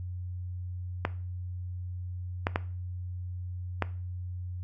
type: clicks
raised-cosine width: 0.5 ms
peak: -11 dBFS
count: 4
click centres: 1.051 / 2.469 / 2.559 / 3.823 s
effects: noise-tail reverb RT60 0.4 s tail -17 dB re dry + added 90 Hz sine -34 dBFS peak until 4.63 s